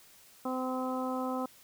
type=harmonic tone; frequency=257.3 Hz; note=C4; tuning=29 cents flat; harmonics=1 / 2 / 3 / 4 / 5; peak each=-34 / -37 / -39 / -40 / -41 dBFS; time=0.45-1.46 s; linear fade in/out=5 ms; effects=white hiss -58 dBFS RMS until 1.63 s